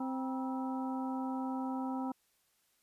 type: harmonic tone with a mistuned harmonic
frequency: 261.6 Hz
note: C4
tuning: in tune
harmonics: 1 / 2 / 3 / 4 / 5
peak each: -35 / -48 / -42 / -44 / -49 dBFS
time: 0-2.12 s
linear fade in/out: 5 ms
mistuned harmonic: 4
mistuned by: -140 cents
effects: white hiss -74 dBFS RMS until 2.82 s + resampled to 32000 Hz